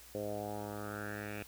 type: tone with low-pass filter sweep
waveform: 10% pulse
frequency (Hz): 103.83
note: G#2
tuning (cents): 0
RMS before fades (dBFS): -41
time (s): 0.15-1.43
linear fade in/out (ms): 0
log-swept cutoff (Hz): 520 to 2500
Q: 4.2
effects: added 60 Hz sine -61 dBFS peak until 1.47 s + white hiss -56 dBFS RMS until 1.47 s